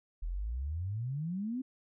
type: exponential sweep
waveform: sine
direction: up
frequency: 38.98 to 268.1 Hz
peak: -33 dBFS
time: 0.22-1.62 s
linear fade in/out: 10 ms
effects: none